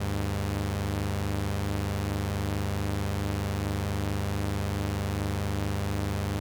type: tone pair together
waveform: sawtooth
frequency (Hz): 76.17 / 100.7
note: D#2 / G2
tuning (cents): -36 / +47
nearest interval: perfect fourth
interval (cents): 483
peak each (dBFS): -28 / -25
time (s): 0-6.4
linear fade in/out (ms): 10
effects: none